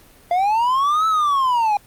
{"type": "linear two-way sweep", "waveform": "triangle", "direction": "up then down", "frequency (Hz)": [684, 1318.5, 805], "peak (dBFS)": -13, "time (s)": [0.31, 1.77], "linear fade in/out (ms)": 2, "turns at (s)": 1.07, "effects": ["pink hiss -49 dBFS RMS until 1.86 s", "Opus 32 kbps"]}